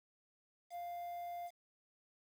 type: tone with quantisation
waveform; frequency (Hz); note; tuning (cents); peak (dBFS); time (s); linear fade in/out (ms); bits
triangle; 698.5; F5; 0; -40; 0.7-1.51; 50; 10
effects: none